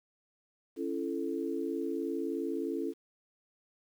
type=chord; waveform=sine; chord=A major; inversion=first; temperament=equal with one note detuned; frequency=277.2 / 336.9 / 440 Hz; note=C#4 / E4 / A4; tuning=0 / +38 / 0 cents; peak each=-36 / -35 / -37 dBFS; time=0.76-2.94 s; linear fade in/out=50 ms; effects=10-bit